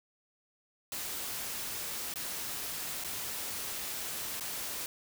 white noise with dropouts, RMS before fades -38 dBFS, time 0.92-4.86 s, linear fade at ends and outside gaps 1 ms, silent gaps 2.139-2.158 / 3.039-3.046 / 4.398-4.408 s, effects none

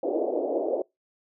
white band-pass noise, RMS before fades -27 dBFS, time 0.03-0.82 s, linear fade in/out 5 ms, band 300 to 640 Hz, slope 48 dB/octave, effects noise-tail reverb RT60 0.2 s tail -26 dB re dry

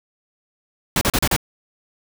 pink noise bursts, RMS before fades -18 dBFS, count 5, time 0.96-1.364 s, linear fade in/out 2 ms, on 52 ms, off 36 ms, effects none

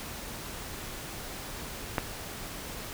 click, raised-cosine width 0.5 ms, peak -11 dBFS, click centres 1.982 s, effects pink hiss -40 dBFS RMS until 2.93 s

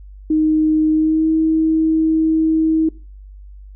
sine tone with pitch glide, 311.1 to 318.7 Hz, D#4 to D#4, 0 to +42 cents, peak -12 dBFS, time 0.3-2.89 s, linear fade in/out 5 ms, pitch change +42 cents, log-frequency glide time 0.92-1.29 s, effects noise-tail reverb RT60 0.4 s tail -22 dB re dry + added 49 Hz sine -35 dBFS peak until 3.75 s

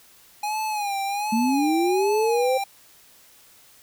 square tone with vibrato, 826 Hz, G#5, 10 cents flat, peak -25 dBFS, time 0.43-2.64 s, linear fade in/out 5 ms, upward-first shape sine, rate 1.3 Hz, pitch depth 88 cents each way
sine linear sweep, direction up, 218.9 to 528 Hz, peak -19 dBFS, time 1.32-2.58 s, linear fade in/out 10 ms
effects white hiss -53 dBFS RMS until 3.82 s

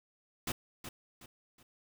pink noise with echo, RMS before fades -35 dBFS, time 0.47-0.52 s, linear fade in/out 5 ms, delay 370 ms, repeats 3, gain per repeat -9 dB, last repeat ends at 1.63 s, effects none

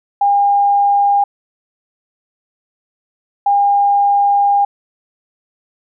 sine tone bursts at uneven times, 807 Hz, G#5, 50 cents flat, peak -9 dBFS, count 2, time 0.21-1.24 / 3.46-4.65 s, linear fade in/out 5 ms, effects none

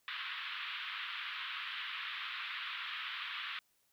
white band-pass noise, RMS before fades -42 dBFS, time 0.08-3.59 s, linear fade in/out 0 ms, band 1100 to 3600 Hz, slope 48 dB/octave, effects white hiss -75 dBFS RMS until 3.92 s

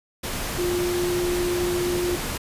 sine tone in noise, 353.9 Hz, F4, 23 cents sharp, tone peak -22 dBFS, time 0.58-2.16 s, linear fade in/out 10 ms, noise pink, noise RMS -29 dBFS, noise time 0.23-2.38 s, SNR +4 dB, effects resampled to 32000 Hz

